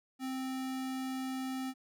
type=tone; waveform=square; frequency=261.6 Hz; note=C4; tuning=in tune; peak=-36 dBFS; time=0.19-1.74 s; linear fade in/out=50 ms; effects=none